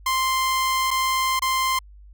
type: tone with dropouts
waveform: sawtooth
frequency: 1046.5 Hz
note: C6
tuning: in tune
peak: -16 dBFS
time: 0.06-1.79 s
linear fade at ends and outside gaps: 5 ms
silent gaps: 0.907-0.911 / 1.394-1.42 s
effects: added 50 Hz sine -43 dBFS peak until 2.13 s